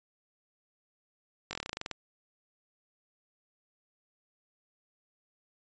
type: slowing click train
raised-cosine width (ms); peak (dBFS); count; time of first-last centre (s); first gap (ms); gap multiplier
0.2; -18; 13; 1.51-1.913; 20; 1.09
effects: resampled to 16000 Hz